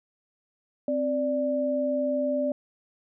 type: tone pair together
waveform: sine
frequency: 261.6 / 587.3 Hz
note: C4 / D5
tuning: 0 / 0 cents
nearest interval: octave + major second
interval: 1400 cents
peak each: -28 / -25 dBFS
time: 0.88-2.52 s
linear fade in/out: 2 ms
effects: none